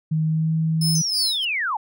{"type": "tone with pitch glide", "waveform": "sine", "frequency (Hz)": [157.4, 160.34], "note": ["D#3", "E3"], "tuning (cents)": [20, -48], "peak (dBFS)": -18, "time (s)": [0.11, 1.02], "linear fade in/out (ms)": 10, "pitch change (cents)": 32, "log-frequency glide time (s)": [0.24, 0.53]}
{"type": "tone with tremolo", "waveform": "sawtooth", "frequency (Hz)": 5210, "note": "E8", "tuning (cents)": -21, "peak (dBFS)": -18, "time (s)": [0.81, 1.45], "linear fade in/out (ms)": 5, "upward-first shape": "sine", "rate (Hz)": 3, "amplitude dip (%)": 95}
{"type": "linear sweep", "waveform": "sine", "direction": "down", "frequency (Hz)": [6290, 784], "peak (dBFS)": -21, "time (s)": [0.95, 1.77], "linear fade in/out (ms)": 5}
{"effects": []}